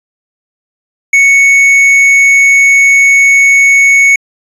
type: tone with tanh clipping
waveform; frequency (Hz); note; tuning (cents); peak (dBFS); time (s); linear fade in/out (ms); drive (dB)
sine; 2217; C#7; 0; -4; 1.13-4.16; 5; 7
effects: resampled to 24000 Hz